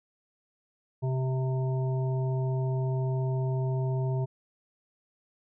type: harmonic tone with a mistuned harmonic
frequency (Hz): 130.81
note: C3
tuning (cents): 0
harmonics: 1 / 3 / 5 / 7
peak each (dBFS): -26 / -36 / -40 / -43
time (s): 1.02-4.26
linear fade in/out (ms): 20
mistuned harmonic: 3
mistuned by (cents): -15
effects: none